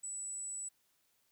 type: tone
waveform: sine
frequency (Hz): 7902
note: B8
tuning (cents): 0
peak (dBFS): -39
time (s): 0.03-0.69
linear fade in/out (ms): 10
effects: white hiss -75 dBFS RMS until 1.31 s